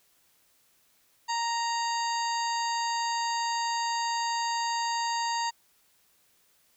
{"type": "harmonic tone with a mistuned harmonic", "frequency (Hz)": 932.3, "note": "A#5", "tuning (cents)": 0, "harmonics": [1, 2, 3, 4, 5, 7, 8], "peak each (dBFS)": [-28, -37, -41, -44, -36, -41, -43], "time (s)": [1.28, 5.51], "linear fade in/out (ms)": 20, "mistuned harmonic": 8, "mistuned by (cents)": -26, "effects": ["white hiss -66 dBFS RMS until 6.76 s"]}